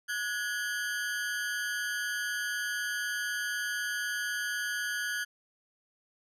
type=ring-modulated tone; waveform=40% pulse; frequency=1568 Hz; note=G6; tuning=in tune; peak=-27 dBFS; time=0.08-5.25 s; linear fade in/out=20 ms; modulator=110 Hz; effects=resampled to 32000 Hz